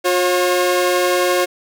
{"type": "tone pair together", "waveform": "sawtooth", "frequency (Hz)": [357.8, 542.4], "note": ["F4", "C#5"], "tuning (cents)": [42, -38], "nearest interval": "perfect fifth", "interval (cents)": 720, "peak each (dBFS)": -13, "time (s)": [0.04, 1.46], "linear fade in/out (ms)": 20, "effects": []}